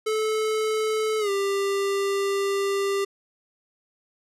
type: tone with pitch glide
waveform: square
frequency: 434.6 to 396.2 Hz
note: A4 to G4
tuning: -21 to +18 cents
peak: -23 dBFS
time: 0.06-3.05 s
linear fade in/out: 10 ms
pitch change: -161 cents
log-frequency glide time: 1.19-1.3 s
effects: low-pass 11000 Hz 12 dB/octave